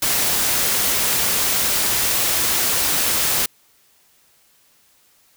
white noise, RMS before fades -19 dBFS, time 0.02-3.46 s, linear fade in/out 5 ms, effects white hiss -57 dBFS RMS until 5.36 s

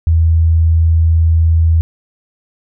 sine tone, 81.7 Hz, E2, 15 cents flat, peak -7 dBFS, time 0.07-1.81 s, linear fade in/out 0 ms, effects none

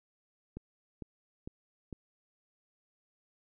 click train, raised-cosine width 3 ms, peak -28 dBFS, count 4, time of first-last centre 0.57-1.927 s, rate 2.21 Hz, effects none

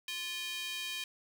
square tone with high-pass filter, 349.2 Hz, F4, in tune, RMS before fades -39 dBFS, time 0.08-1.04 s, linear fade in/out 2 ms, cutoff 2800 Hz, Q 2.6, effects none

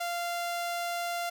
sawtooth tone, 693 Hz, F5, 14 cents flat, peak -27 dBFS, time 0-1.3 s, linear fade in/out 10 ms, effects none

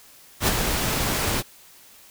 pink noise with ADSR envelope, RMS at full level -18 dBFS, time 0.4-1.43 s, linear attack 76 ms, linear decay 30 ms, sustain -6 dB, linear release 38 ms, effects white hiss -50 dBFS RMS until 2.1 s

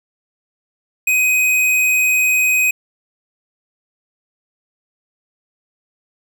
square tone, 2510 Hz, D#7, 15 cents sharp, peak -13 dBFS, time 1.07-2.71 s, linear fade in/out 5 ms, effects none

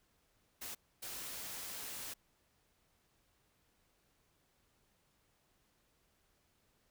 white noise bursts at uneven times, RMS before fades -45 dBFS, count 2, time 0.61-0.75 / 1.02-2.14 s, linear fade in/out 10 ms, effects pink hiss -75 dBFS RMS until 6.9 s

